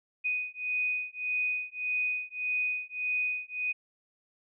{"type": "beating tone pair", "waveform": "sine", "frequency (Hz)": [2489, 2490.7], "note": ["D#7", "D#7"], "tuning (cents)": [0, 1], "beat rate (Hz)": 1.7, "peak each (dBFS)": [-32, -32], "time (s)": [0.24, 3.73], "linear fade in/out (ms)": 20, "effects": []}